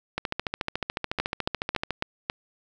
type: two click trains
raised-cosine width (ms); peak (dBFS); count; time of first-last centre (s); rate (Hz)
0.3; -11 / -9; 25 / 5; 0.18-1.907 / 1.2-2.299; 13.9 / 3.64
effects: none